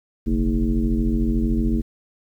sine tone with frequency modulation, 139.5 Hz, C#3, 11 cents sharp, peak -17 dBFS, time 0.26-1.82 s, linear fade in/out 20 ms, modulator 88.5 Hz, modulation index 2, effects 9-bit

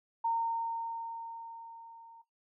sine tone with level ramp, 918 Hz, A#5, 27 cents flat, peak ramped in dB -27 to -52 dBFS, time 0.24-2.22 s, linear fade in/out 10 ms, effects noise-tail reverb RT60 0.2 s tail -17 dB re dry

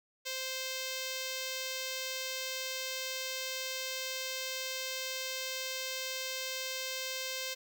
5% pulse tone with notch filter, 522 Hz, C5, 4 cents flat, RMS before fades -38 dBFS, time 0.25-7.55 s, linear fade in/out 20 ms, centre 1200 Hz, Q 1.4, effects none

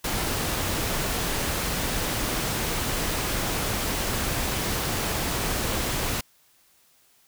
pink noise, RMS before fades -27 dBFS, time 0.04-6.21 s, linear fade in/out 5 ms, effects white hiss -61 dBFS RMS until 7.27 s

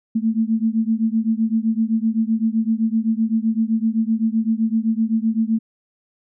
sine beating tone pair, 220 / 227.8 Hz, A3 / A#3, 0 / -40 cents, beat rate 7.8 Hz, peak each -19 / -20 dBFS, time 0.15-5.59 s, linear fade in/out 10 ms, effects none

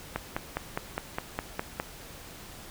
click train, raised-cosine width 0.5 ms, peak -14 dBFS, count 9, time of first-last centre 0.16-1.799 s, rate 4.88 Hz, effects pink hiss -46 dBFS RMS until 2.7 s

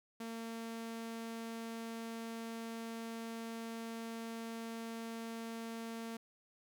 sawtooth tone, 228 Hz, A#3, 38 cents flat, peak -38 dBFS, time 0.2-6.17 s, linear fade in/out 5 ms, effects none

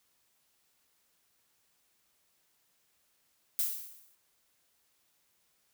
violet noise with exponential decay, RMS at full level -28 dBFS, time 3.59-4.15 s, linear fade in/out 0 ms, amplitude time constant 120 ms, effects white hiss -73 dBFS RMS until 5.73 s

